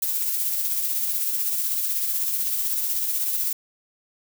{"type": "noise with tremolo", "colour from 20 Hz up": "violet", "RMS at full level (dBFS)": -23, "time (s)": [0.02, 3.53], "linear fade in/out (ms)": 5, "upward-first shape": "triangle", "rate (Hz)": 16, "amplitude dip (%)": 40, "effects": []}